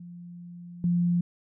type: tone with level steps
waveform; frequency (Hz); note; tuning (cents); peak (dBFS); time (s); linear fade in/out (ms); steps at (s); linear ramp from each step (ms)
sine; 174.3; F3; -3; -40 / -21; 0-1.21; 5; 0.84; 2
effects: none